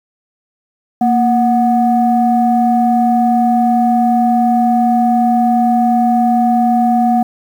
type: tone pair together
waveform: sine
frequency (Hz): 232.9 / 736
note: A#3 / F#5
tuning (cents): -1 / -9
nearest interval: octave + minor sixth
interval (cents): 1992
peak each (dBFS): -11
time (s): 1.01-7.23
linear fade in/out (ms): 5
effects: tanh soft clip ceiling -2 dBFS + 7-bit